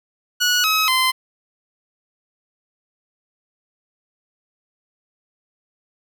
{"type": "tone with pitch steps", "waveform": "15% pulse", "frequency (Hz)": [1463, 1277, 1034], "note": ["F#6", "D#6", "C6"], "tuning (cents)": [-20, 45, -21], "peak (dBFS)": -9, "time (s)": [0.4, 1.12], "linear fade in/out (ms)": 20, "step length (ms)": 240, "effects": []}